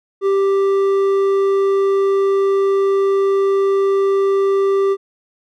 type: tone with hard clipping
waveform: sine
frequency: 392.2 Hz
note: G4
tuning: 1 cent sharp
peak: -14 dBFS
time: 0.21-4.97 s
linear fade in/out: 50 ms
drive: 6 dB
effects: none